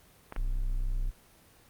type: clicks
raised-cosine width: 0.5 ms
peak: -24 dBFS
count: 2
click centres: 0.324 / 0.363 s
type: tone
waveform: triangle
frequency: 31.85 Hz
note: C1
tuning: 46 cents flat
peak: -25 dBFS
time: 0.36-1.11 s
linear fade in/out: 20 ms
effects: pink hiss -59 dBFS RMS until 1.69 s + Opus 24 kbps